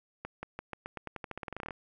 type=accelerating click train; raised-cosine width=0.5 ms; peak=-23 dBFS; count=20; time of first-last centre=0.25-1.708 s; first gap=180 ms; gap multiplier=0.89; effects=none